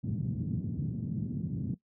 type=band-pass noise; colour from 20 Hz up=pink; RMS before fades=-34 dBFS; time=0.03-1.75 s; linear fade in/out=10 ms; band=110 to 220 Hz; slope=24 dB/octave; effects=noise-tail reverb RT60 0.1 s tail -18 dB re dry